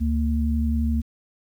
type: tone pair together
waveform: sine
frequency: 72.47 / 228.9 Hz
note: D2 / A#3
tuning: -22 / -31 cents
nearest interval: octave + minor sixth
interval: 1991 cents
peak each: -21 / -24 dBFS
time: 0-1.02 s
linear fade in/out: 20 ms
effects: 9-bit